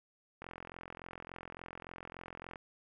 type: click train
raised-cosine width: 0.5 ms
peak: -30 dBFS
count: 94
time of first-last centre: 0.42-2.558 s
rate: 43.5 Hz
effects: none